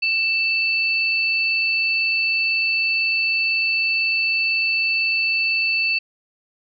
sine tone pair together, 2654 / 4472 Hz, E7 / C#8, +11 / +14 cents, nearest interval major sixth, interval 903 cents, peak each -18 / -25 dBFS, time 0.02-5.99 s, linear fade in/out 10 ms, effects none

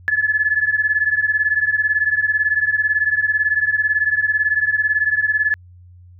sine beating tone pair, 1713 / 1731 Hz, A6 / A6, -47 / -29 cents, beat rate 18 Hz, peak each -17 / -19 dBFS, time 0.08-5.54 s, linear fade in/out 0 ms, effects added 89 Hz sine -41 dBFS peak until 6.19 s

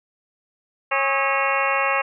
harmonic tone with a mistuned harmonic, 273.6 Hz, C#4, 23 cents flat, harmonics 2 / 3 / 4 / 5 / 6 / 7 / 8 / 9 / 10, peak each -26 / -27 / -24 / -28 / -29 / -29 / -27 / -30 / -27 dBFS, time 0.91-2.02 s, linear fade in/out 10 ms, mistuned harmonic 5, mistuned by -110 cents, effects none

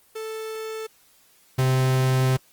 45% pulse tone pair in turn, 440 / 130.17 Hz, A4 / C3, 0 / -9 cents, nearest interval octave + major sixth, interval 2109 cents, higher first, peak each -30 / -18 dBFS, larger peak second, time 0.15-0.87 / 1.58-2.37 s, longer second, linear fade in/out 10 ms, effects white hiss -58 dBFS RMS until 2.52 s + Opus 24 kbps

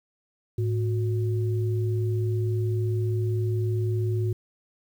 sine tone pair together, 108.05 / 364.5 Hz, A2 / F#4, -31 / -26 cents, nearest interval octave + major sixth, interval 2105 cents, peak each -23 / -31 dBFS, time 0.58-4.33 s, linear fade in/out 5 ms, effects 9-bit

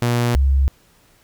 sawtooth / sine tone pair in turn, 120 / 67.87 Hz, B2 / C#2, -49 / -36 cents, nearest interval minor seventh, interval 987 cents, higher first, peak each -12 dBFS, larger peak neither, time 0.02-0.35 / 0.35-0.68 s, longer neither, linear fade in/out 0 ms, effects pink hiss -55 dBFS RMS until 1.23 s

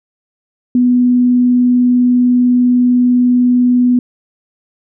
sine tone with vibrato, 246.9 Hz, B3, in tune, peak -7 dBFS, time 0.75-3.99 s, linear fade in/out 2 ms, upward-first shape square, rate 20 Hz, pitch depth 14 cents each way, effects none

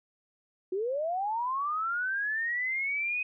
sine linear sweep, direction up, 356.6 to 2520 Hz, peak -28 dBFS, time 0.72-3.23 s, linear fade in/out 5 ms, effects none

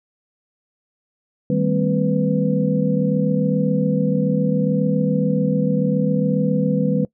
sine tone cluster, 157.2 / 197.9 / 225 / 259.7 / 498.1 Hz, D#3 / G3 / A3 / C4 / B4, +18 / +17 / +39 / -13 / +15 cents, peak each -21 / -20 / -26 / -24 / -23 dBFS, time 1.5-7.05 s, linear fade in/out 2 ms, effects noise-tail reverb RT60 0.1 s tail -22 dB re dry

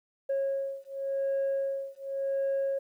sine beating tone pair, 546 / 546.9 Hz, C#5 / C#5, -26 / -23 cents, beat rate 0.9 Hz, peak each -30 dBFS, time 0.29-2.79 s, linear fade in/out 10 ms, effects tanh soft clip ceiling -24 dBFS + 11-bit

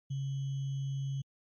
sine tone with sample-and-hold, 136.6 Hz, C#3, 25 cents flat, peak -32 dBFS, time 0.1-1.22 s, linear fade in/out 10 ms, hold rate 3150 Hz, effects MP3 32 kbps

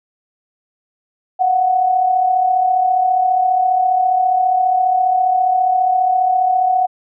sine tone pair together, 707.2 / 742 Hz, F5 / F#5, +22 / +5 cents, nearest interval minor second, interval 83 cents, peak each -21 / -12 dBFS, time 1.39-6.87 s, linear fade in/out 20 ms, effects none

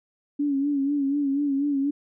sine tone with vibrato, 281.8 Hz, C#4, 29 cents sharp, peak -21 dBFS, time 0.39-1.91 s, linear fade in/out 10 ms, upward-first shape sine, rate 4.1 Hz, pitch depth 62 cents each way, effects none

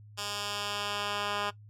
10% pulse tone with band-pass filter sweep, 204.8 Hz, G#3, 24 cents flat, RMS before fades -34 dBFS, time 0.17-1.51 s, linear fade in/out 20 ms, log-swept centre 5000 to 2000 Hz, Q 0.86, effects noise-tail reverb RT60 0.1 s tail -17 dB re dry + added 105 Hz sine -49 dBFS peak until 1.69 s

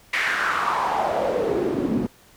pink noise with band-pass filter sweep, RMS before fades -23 dBFS, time 0.13-2.07 s, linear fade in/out 5 ms, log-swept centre 2100 to 230 Hz, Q 4, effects pink hiss -53 dBFS RMS until 2.36 s

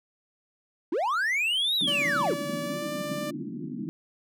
triangle linear two-way sweep, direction up then down, 278.4 to 3951 to 278.4 Hz, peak -22 dBFS, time 0.92-2.34 s, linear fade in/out 5 ms, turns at 1.76 s
white band-pass noise, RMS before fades -35 dBFS, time 1.81-3.89 s, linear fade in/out 0 ms, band 140 to 340 Hz, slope 96 dB/octave
sawtooth tone with pitch glide, 576 to 592.2 Hz, D5 to D5, -34 to +14 cents, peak -28 dBFS, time 1.87-3.31 s, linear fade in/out 10 ms, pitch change +48 cents, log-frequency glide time 2.62-2.89 s
effects none

